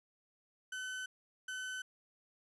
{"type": "tone bursts at uneven times", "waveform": "35% pulse", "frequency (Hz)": 1516, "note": "F#6", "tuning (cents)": 42, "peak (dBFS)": -38, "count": 2, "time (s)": [[0.72, 1.06], [1.48, 1.82]], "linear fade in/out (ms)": 5, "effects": ["resampled to 24000 Hz"]}